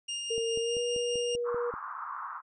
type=tone with tremolo; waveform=sawtooth; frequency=2820 Hz; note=F7; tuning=16 cents sharp; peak=-29 dBFS; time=0.08-1.36 s; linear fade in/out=10 ms; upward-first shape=sine; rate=4.9 Hz; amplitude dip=25%
type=tone with pitch glide; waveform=sine; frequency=456.8 to 480.1 Hz; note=A#4 to B4; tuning=-35 to -49 cents; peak=-29 dBFS; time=0.3-1.71 s; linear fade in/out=10 ms; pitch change=+86 cents; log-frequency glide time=0.59-0.81 s
type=click train; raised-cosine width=2 ms; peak=-30 dBFS; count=8; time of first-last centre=0.38-1.739 s; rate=5.15 Hz
type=band-pass noise; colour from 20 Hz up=white; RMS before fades=-39 dBFS; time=1.44-2.42 s; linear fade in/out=50 ms; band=1000 to 1300 Hz; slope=48 dB/octave
effects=resampled to 22050 Hz